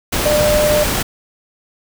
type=tone in noise; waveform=sine; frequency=599 Hz; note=D5; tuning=34 cents sharp; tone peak=-12 dBFS; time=0.25-0.84 s; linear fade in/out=10 ms; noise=pink; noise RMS=-18 dBFS; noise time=0.12-1.03 s; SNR=+3 dB; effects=none